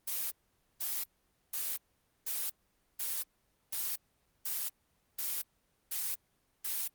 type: noise bursts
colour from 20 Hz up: blue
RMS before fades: -35 dBFS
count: 10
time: 0.07-6.88 s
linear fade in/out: 10 ms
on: 240 ms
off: 490 ms
effects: pink hiss -74 dBFS RMS until 6.94 s + Opus 24 kbps